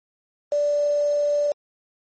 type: tone with quantisation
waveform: sine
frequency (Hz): 584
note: D5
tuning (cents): -10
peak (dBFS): -18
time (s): 0.52-1.52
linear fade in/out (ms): 2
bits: 6
effects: MP3 32 kbps